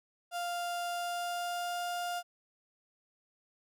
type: tone with pitch glide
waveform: 35% pulse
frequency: 698.5 to 703.8 Hz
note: F5 to F5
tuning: 0 to +13 cents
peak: -32 dBFS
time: 0.31-2.23 s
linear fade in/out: 50 ms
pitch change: +13 cents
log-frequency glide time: 0.9-1.82 s
effects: none